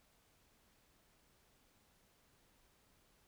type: silence
effects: pink hiss -72 dBFS RMS until 3.27 s